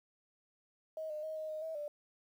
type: tone with pitch steps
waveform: sine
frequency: 632 / 608 / 629 / 625 / 620 / 643 / 590 Hz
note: D#5 / D#5 / D#5 / D#5 / D#5 / E5 / D5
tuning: +27 / -40 / +19 / +8 / -6 / -43 / +8 cents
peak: -38 dBFS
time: 0.97-1.88 s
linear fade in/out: 2 ms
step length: 130 ms
effects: 11-bit